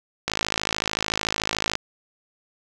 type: click train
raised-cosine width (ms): 0.2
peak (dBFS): -5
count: 80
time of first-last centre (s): 0.28-1.754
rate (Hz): 53.6
effects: none